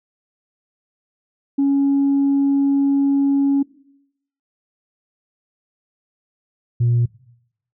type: tone pair in turn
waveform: sine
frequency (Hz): 278.1 / 119.31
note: C#4 / A#2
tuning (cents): +6 / +41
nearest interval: octave + minor third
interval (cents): 1465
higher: first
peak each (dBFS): -12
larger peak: neither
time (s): 1.58-3.63 / 6.8-7.06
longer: first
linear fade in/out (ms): 10
effects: noise-tail reverb RT60 0.8 s tail -21 dB re dry + tanh soft clip ceiling -11 dBFS